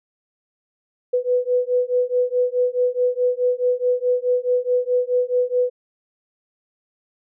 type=beating tone pair; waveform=sine; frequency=493.9 / 498.6 Hz; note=B4 / B4; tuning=0 / +16 cents; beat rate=4.7 Hz; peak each=-20 dBFS; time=1.13-5.7 s; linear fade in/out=10 ms; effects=none